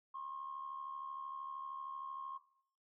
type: tone with amplitude modulation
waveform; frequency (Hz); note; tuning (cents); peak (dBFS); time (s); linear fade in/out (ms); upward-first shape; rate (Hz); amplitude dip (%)
sine; 1075; C6; +47; -39; 0.14-2.38; 10; sine; 73; 65
effects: noise-tail reverb RT60 0.7 s tail -19 dB re dry + tanh soft clip ceiling -35 dBFS